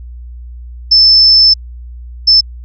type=tone bursts at uneven times; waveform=sine; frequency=5274 Hz; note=E8; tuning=in tune; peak=-3 dBFS; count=2; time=0.91-1.54 / 2.27-2.41 s; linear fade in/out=10 ms; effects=added 60 Hz sine -26 dBFS peak until 2.64 s